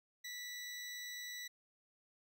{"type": "tone", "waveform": "20% pulse", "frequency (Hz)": 1962, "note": "B6", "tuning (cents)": -12, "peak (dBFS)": -39, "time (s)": [0.24, 1.48], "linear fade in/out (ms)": 10, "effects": []}